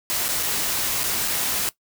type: noise with dropouts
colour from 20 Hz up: white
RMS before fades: -24 dBFS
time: 0.1-1.69 s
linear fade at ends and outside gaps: 0 ms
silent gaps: 0.282-0.288 / 0.428-0.432 / 1.033-1.039 / 1.278-1.282 s
effects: noise-tail reverb RT60 0.1 s tail -18 dB re dry